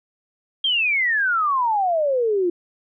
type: exponential sweep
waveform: sine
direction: down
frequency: 3257 to 339.4 Hz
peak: -17 dBFS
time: 0.64-2.5 s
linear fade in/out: 5 ms
effects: none